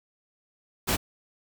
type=noise; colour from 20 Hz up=pink; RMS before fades=-25 dBFS; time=0.87-0.97 s; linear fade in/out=20 ms; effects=none